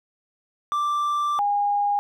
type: tone pair in turn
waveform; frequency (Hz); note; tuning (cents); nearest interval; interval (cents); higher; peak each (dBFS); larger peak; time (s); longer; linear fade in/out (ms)
triangle / sine; 1176 / 816.1; D6 / G#5; +2 / -31; tritone; 633; first; -19 / -19; neither; 0.72-1.39 / 1.39-1.99; first; 0
effects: none